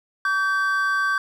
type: tone pair together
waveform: triangle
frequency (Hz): 1141.8 / 1558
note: D6 / G6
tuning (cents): -49 / -11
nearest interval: perfect fourth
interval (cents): 538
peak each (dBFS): -22 / -19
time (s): 0.25-1.18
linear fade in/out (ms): 2
effects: none